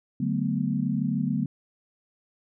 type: chord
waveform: sine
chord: B minor seventh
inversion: first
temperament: equal with one note detuned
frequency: 146.83 / 188.34 / 220 / 246.9 Hz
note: D3 / F#3 / A3 / B3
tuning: 0 / +31 / 0 / 0 cents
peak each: -29 dBFS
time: 0.2-1.46 s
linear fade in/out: 5 ms
effects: none